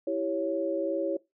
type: chord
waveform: sine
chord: C# diminished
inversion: first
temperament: equal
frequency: 329.6 / 392 / 554.4 Hz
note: E4 / G4 / C#5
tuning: 0 / 0 / 0 cents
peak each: -31 / -34 / -29 dBFS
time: 0.07-1.17 s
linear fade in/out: 5 ms
effects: noise-tail reverb RT60 0.2 s tail -20 dB re dry